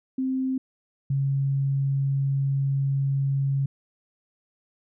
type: tone pair in turn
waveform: sine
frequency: 261.6 / 137.46 Hz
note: C4 / C#3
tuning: 0 / -14 cents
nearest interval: major seventh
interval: 1114 cents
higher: first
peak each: -23 / -21 dBFS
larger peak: second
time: 0.18-0.58 / 1.1-3.66 s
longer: second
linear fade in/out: 5 ms
effects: none

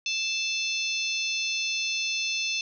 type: harmonic tone with a mistuned harmonic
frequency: 880 Hz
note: A5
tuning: in tune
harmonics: 3 / 4 / 5 / 6 / 7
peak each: -29 / -33 / -35 / -35 / -35 dBFS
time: 0.06-2.61 s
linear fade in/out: 2 ms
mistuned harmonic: 5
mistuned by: -57 cents
effects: none

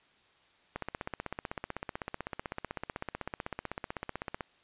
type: click train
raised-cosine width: 0.5 ms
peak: -20 dBFS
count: 59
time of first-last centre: 0.76-4.408 s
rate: 15.9 Hz
effects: white hiss -65 dBFS RMS until 4.63 s + resampled to 8000 Hz

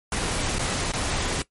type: noise with dropouts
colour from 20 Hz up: pink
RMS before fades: -26 dBFS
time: 0.12-1.42 s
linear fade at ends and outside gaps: 2 ms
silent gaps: 0.585-0.592 / 0.919-0.935 s
effects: noise-tail reverb RT60 0.1 s tail -18 dB re dry + MP3 48 kbps

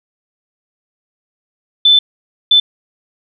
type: tone bursts at uneven times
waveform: sine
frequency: 3520 Hz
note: A7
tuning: in tune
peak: -5 dBFS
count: 2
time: 1.85-1.99 / 2.51-2.6 s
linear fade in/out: 5 ms
effects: none

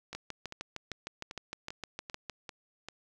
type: two click trains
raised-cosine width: 0.2 ms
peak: -21 / -24 dBFS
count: 15 / 8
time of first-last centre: 0.15-2.297 / 0.13-2.886 s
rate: 6.52 / 2.54 Hz
effects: none

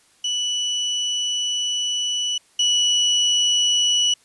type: tone pair in turn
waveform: 35% pulse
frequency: 2960 / 2946 Hz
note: F#7 / F#7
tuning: 0 / -8 cents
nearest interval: unison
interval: 8 cents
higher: first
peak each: -19 / -14 dBFS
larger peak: second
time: 0.24-2.38 / 2.59-4.14 s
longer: first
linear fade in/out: 5 ms
effects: white hiss -57 dBFS RMS until 4.24 s + resampled to 24000 Hz

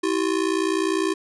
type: ring-modulated tone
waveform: square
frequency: 354.2 Hz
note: F4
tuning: 24 cents sharp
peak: -18 dBFS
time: 0.03-1.14 s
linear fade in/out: 10 ms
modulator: 30 Hz
effects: resampled to 24000 Hz

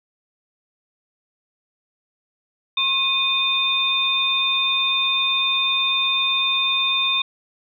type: tone cluster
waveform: sine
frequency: 1076 / 2479 / 3606 Hz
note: C6 / D#7 / A7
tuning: +48 / -7 / +42 cents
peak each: -27 / -23 / -19 dBFS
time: 2.77-7.22 s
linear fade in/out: 5 ms
effects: none

